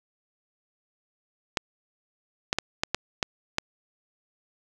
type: clicks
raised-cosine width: 0.2 ms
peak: -6 dBFS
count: 7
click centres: 1.572 / 2.529 / 2.586 / 2.835 / 2.946 / 3.228 / 3.584 s
effects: none

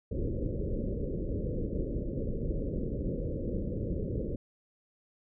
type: low-pass noise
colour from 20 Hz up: pink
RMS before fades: -33 dBFS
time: 0.11-4.36 s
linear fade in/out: 5 ms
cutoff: 560 Hz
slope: 96 dB/octave
effects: none

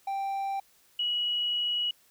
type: tone pair in turn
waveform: triangle / sine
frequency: 785 / 2918 Hz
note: G5 / F#7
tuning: +2 / -25 cents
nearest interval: octave + major seventh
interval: 2273 cents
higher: second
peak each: -27 / -26 dBFS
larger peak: second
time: 0.07-0.6 / 0.99-1.91 s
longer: second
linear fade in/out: 5 ms
effects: white hiss -63 dBFS RMS until 2.1 s

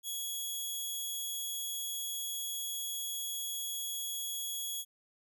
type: tone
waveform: 10% pulse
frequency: 3345 Hz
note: G#7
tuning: 12 cents sharp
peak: -28 dBFS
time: 0.03-4.85 s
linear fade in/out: 50 ms
effects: none

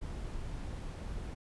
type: noise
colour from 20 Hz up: brown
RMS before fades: -40 dBFS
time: 0.01-1.35 s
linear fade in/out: 20 ms
effects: resampled to 24000 Hz

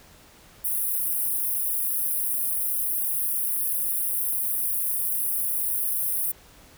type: high-pass noise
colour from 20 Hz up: white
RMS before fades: -26 dBFS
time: 0.64-6.32 s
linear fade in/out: 10 ms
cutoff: 9400 Hz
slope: 96 dB/octave
effects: pink hiss -52 dBFS RMS until 6.77 s

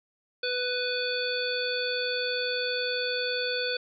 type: harmonic tone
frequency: 496.1 Hz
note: B4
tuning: 8 cents sharp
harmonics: 1 / 3 / 5 / 7 / 9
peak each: -31 / -33 / -36 / -35 / -33 dBFS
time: 0.43-3.77 s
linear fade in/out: 5 ms
effects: none

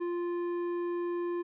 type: tone with tanh clipping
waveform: sine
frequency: 348.2 Hz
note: F4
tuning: 5 cents flat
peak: -32 dBFS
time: 0-1.43 s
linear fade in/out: 20 ms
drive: 10 dB
effects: none

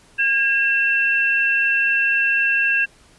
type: tone pair together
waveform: sine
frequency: 1627.3 / 2692 Hz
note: G#6 / E7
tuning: -36 / +36 cents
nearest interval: major sixth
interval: 872 cents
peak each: -18 dBFS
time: 0.18-2.86 s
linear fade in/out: 20 ms
effects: pink hiss -52 dBFS RMS until 3.18 s + resampled to 24000 Hz

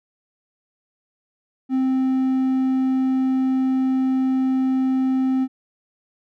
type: tone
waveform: triangle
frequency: 261.6 Hz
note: C4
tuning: in tune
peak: -15 dBFS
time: 1.69-5.48 s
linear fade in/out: 50 ms
effects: none

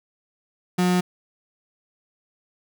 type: tone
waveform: 35% pulse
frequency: 180 Hz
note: F#3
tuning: 47 cents flat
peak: -16 dBFS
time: 0.78-1.01 s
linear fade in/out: 10 ms
effects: none

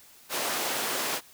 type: high-pass noise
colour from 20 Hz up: pink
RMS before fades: -30 dBFS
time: 0.29-1.21 s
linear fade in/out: 50 ms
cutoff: 420 Hz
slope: 12 dB/octave
effects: white hiss -54 dBFS RMS until 1.33 s

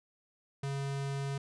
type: tone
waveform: square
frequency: 138.59 Hz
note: C#3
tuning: in tune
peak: -34 dBFS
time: 0.63-1.38 s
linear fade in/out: 5 ms
effects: resampled to 22050 Hz

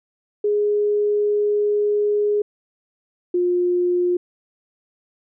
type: tone pair in turn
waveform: sine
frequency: 415.3 / 355.4 Hz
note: G#4 / F4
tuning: 0 / +30 cents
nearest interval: minor third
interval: 270 cents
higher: first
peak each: -16 dBFS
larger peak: neither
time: 0.44-2.42 / 3.34-4.17 s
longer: first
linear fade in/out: 5 ms
effects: none

